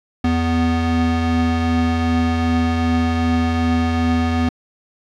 square tone pair together, 83.16 / 246.9 Hz, E2 / B3, +16 / 0 cents, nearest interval octave + perfect fifth, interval 1884 cents, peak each -20 / -18 dBFS, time 0.24-4.49 s, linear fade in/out 5 ms, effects low-pass 4000 Hz 12 dB/octave + 9-bit

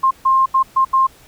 sine tone bursts at uneven times, 1060 Hz, C6, 22 cents sharp, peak -10 dBFS, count 5, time 0.03-0.11 / 0.25-0.46 / 0.54-0.63 / 0.76-0.85 / 0.93-1.07 s, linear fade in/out 10 ms, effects pink hiss -47 dBFS RMS until 1.27 s

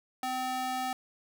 square tone with high-pass filter, 256.8 Hz, C4, 32 cents flat, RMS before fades -33 dBFS, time 0.23-0.93 s, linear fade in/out 2 ms, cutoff 570 Hz, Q 2.7, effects none

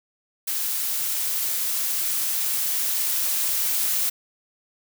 blue noise with level ramp, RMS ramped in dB -26 to -23 dBFS, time 0.47-4.1 s, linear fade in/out 10 ms, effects none

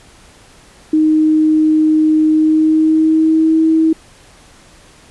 sine tone with pitch glide, 311.1 to 320.4 Hz, D#4 to E4, 0 to -49 cents, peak -8 dBFS, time 0.93-3.93 s, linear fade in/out 5 ms, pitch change +51 cents, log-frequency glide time 2.3-3.61 s, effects pink hiss -44 dBFS RMS until 5.1 s + resampled to 24000 Hz

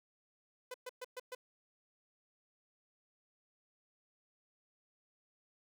sawtooth tone bursts, 503 Hz, B4, 32 cents sharp, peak -38 dBFS, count 5, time 0.71-1.35 s, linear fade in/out 5 ms, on 32 ms, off 120 ms, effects none

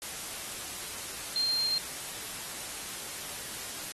sine tone in noise, 4186 Hz, C8, in tune, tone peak -26 dBFS, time 1.36-1.78 s, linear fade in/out 0 ms, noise white, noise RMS -39 dBFS, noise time 0.02-3.92 s, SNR +10 dB, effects AAC 32 kbps

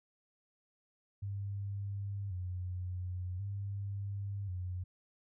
sine tone with vibrato, 95.2 Hz, F#2, 50 cents sharp, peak -36 dBFS, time 1.22-4.84 s, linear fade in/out 10 ms, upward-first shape square, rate 0.46 Hz, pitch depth 82 cents each way, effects none

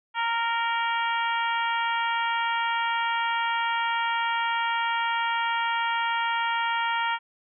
harmonic tone with a mistuned harmonic, 463.3 Hz, A#4, 11 cents flat, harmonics 2 / 3 / 4 / 5 / 6 / 7, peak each -26 / -30 / -32 / -34 / -36 / -37 dBFS, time 0.14-7.19 s, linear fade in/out 50 ms, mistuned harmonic 6, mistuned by +19 cents, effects none

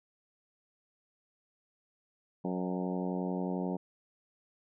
harmonic tone with a mistuned harmonic, 91.3 Hz, F#2, 23 cents flat, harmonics 2 / 3 / 4 / 5 / 6 / 7 / 8 / 9 / 10, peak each -34 / -38 / -40 / -42 / -44 / -45 / -46 / -47 / -48 dBFS, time 2.44-3.77 s, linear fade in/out 10 ms, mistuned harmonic 7, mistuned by -31 cents, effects none

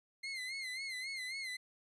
30% pulse tone with vibrato, 2093 Hz, C7, in tune, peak -37 dBFS, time 0.23-1.57 s, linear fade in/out 10 ms, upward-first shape sine, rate 3.7 Hz, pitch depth 84 cents each way, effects resampled to 22050 Hz

